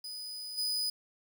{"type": "tone with level steps", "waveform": "40% pulse", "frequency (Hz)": 4978, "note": "D#8", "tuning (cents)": 0, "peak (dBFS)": [-38, -29], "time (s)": [0.04, 0.9], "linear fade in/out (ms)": 5, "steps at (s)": 0.57, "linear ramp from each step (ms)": 20, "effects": ["10-bit"]}